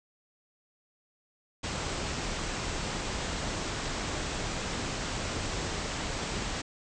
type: low-pass noise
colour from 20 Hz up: pink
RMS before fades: -34 dBFS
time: 1.63-6.62 s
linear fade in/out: 10 ms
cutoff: 8200 Hz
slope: 96 dB/octave
effects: none